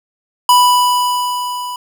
square tone with level ramp, 987.8 Hz, B5, in tune, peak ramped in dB -6 to -23 dBFS, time 0.49-1.76 s, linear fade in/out 2 ms, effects none

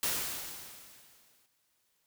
white noise with exponential decay, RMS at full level -30 dBFS, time 0.03-1.46 s, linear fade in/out 1 ms, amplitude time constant 310 ms, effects white hiss -75 dBFS RMS until 2.06 s

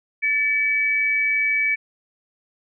sine tone pair together, 1768.5 / 2283 Hz, A6 / D7, +8 / -50 cents, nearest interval major third, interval 442 cents, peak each -27 / -18 dBFS, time 0.22-1.76 s, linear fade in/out 20 ms, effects none

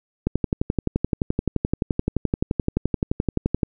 click train, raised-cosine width 3 ms, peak -7 dBFS, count 40, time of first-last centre 0.27-3.632 s, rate 11.6 Hz, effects none

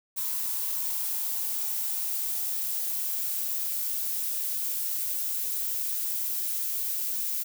violet noise with high-pass filter sweep, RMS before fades -30 dBFS, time 0.16-7.44 s, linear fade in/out 20 ms, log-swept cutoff 1000 to 370 Hz, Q 6.6, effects none

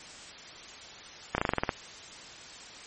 slowing click train, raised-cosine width 0.5 ms, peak -10 dBFS, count 9, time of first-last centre 1.35-1.692 s, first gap 31 ms, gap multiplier 1.09, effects white hiss -46 dBFS RMS until 2.86 s + MP3 32 kbps

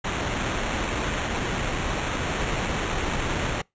pink noise with sample-and-hold, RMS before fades -27 dBFS, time 0.04-3.62 s, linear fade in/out 10 ms, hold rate 4900 Hz, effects noise-tail reverb RT60 0.2 s tail -26 dB re dry + resampled to 16000 Hz

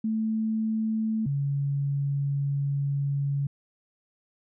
sine tone pair in turn, 220 / 140.56 Hz, A3 / C#3, 0 / +24 cents, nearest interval minor sixth, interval 776 cents, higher first, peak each -24 dBFS, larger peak neither, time 0.04-1.26 / 1.26-3.47 s, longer second, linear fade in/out 5 ms, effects none

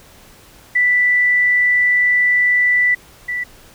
sine tone pair in turn, 1975.5 / 1967.8 Hz, B6 / B6, 0 / -7 cents, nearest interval unison, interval 7 cents, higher first, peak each -11 / -19 dBFS, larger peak first, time 0.75-2.95 / 3.28-3.44 s, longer first, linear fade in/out 10 ms, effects pink hiss -45 dBFS RMS until 3.74 s

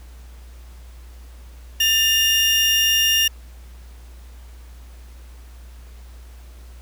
35% pulse tone pair together, 1792 / 2823 Hz, A6 / F7, +31 / +18 cents, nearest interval minor sixth, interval 787 cents, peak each -23 / -14 dBFS, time 1.8-3.28 s, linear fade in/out 5 ms, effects added 60 Hz sine -38 dBFS peak until 6.81 s + pink hiss -52 dBFS RMS until 6.81 s

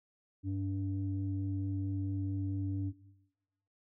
sine tone pair together, 98 / 289.5 Hz, G2 / D4, 0 / -25 cents, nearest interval octave + perfect fifth, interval 1875 cents, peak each -33 / -36 dBFS, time 0.43-2.93 s, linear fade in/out 50 ms, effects noise-tail reverb RT60 1.0 s tail -19 dB re dry + tanh soft clip ceiling -25 dBFS

